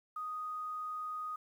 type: tone with quantisation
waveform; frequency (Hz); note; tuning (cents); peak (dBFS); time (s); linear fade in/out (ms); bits
sine; 1244.5; D#6; 0; -37; 0.16-1.36; 5; 11
effects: none